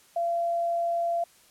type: tone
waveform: sine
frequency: 683 Hz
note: F5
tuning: 39 cents flat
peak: -24 dBFS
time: 0.16-1.24 s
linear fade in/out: 5 ms
effects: white hiss -58 dBFS RMS until 1.5 s + low-pass 12000 Hz 12 dB/octave

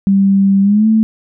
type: tone with pitch glide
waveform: sine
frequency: 196 to 220 Hz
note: G3 to A3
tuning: 0 to 0 cents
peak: -7 dBFS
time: 0.07-1.03 s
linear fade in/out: 0 ms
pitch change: +200 cents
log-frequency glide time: 0.62-0.87 s
effects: none

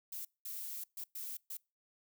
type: noise bursts at uneven times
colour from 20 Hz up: violet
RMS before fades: -43 dBFS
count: 5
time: 0.12-0.25 / 0.45-0.84 / 0.97-1.04 / 1.15-1.37 / 1.5-1.57 s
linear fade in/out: 5 ms
effects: noise-tail reverb RT60 0.3 s tail -26 dB re dry

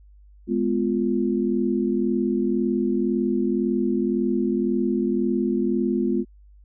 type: chord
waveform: sine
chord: F diminished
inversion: first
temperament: just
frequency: 209.5 / 251.4 / 349.2 Hz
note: Ab3 / Cb4 / F4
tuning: +15 / +31 / 0 cents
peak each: -24 dBFS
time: 0.47-6.25 s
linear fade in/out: 50 ms
effects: added 50 Hz sine -47 dBFS peak until 6.64 s

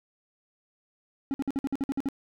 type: tone bursts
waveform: triangle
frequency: 273.6 Hz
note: C#4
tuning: 23 cents flat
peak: -23 dBFS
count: 10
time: 1.31-2.087 s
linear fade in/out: 0 ms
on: 30 ms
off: 53 ms
effects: none

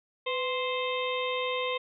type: harmonic tone with a mistuned harmonic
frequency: 523.3 Hz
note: C5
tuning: in tune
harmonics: 1 / 2 / 4 / 5 / 6 / 7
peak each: -31 / -34 / -37 / -38 / -39 / -39 dBFS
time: 0.26-1.78 s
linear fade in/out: 10 ms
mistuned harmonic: 1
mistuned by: -69 cents
effects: none

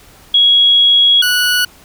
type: tone pair in turn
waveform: sine / 20% pulse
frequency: 3322 / 1472.1 Hz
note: G#7 / F#6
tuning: 0 / -9 cents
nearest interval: octave + major second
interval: 1409 cents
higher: first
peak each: -6 dBFS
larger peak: neither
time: 0.34-1.22 / 1.22-1.65 s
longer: first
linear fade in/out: 5 ms
effects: pink hiss -43 dBFS RMS until 1.84 s

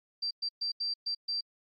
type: tone bursts at uneven times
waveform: sine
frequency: 4699 Hz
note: D8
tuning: in tune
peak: -30 dBFS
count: 6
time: 0.22-0.31 / 0.42-0.49 / 0.61-0.72 / 0.8-0.94 / 1.06-1.15 / 1.28-1.41 s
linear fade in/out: 10 ms
effects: AAC 48 kbps

